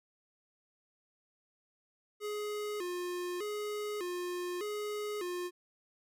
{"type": "tone with vibrato", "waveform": "square", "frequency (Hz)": 385.9, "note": "G4", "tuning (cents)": -27, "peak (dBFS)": -36, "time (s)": [2.2, 5.51], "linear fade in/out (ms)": 50, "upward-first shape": "square", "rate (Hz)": 0.83, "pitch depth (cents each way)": 140, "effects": []}